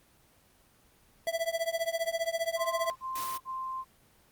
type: tone with tremolo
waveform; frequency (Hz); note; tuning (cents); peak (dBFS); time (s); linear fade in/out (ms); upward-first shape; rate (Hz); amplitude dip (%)
square; 663; E5; +10; -26; 1.27-2.9; 0; triangle; 15; 100
type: tone bursts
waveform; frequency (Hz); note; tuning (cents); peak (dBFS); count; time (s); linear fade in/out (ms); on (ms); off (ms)
sine; 1046.5; C6; 0; -33; 3; 2.56-3.848; 50; 400; 44
type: noise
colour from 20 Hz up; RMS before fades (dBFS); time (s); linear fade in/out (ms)
white; -40; 3.15-3.38; 10
effects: pink hiss -63 dBFS RMS until 4.31 s + Opus 24 kbps